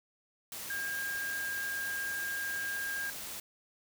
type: tone in noise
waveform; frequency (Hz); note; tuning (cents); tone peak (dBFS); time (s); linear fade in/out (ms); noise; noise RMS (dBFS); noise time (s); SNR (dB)
sine; 1613; G6; +49; -34; 0.7-3.1; 2; white; -42; 0.52-3.4; +5
effects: none